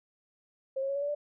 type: tone with pitch steps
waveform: sine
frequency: 534 / 544.3 / 554.8 / 565.4 / 576.3 / 587.4 Hz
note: C5 / C#5 / C#5 / C#5 / D5 / D5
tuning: +35 / -32 / +1 / +34 / -33 / 0 cents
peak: -29 dBFS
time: 0.76-1.15 s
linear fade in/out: 10 ms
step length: 65 ms
effects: none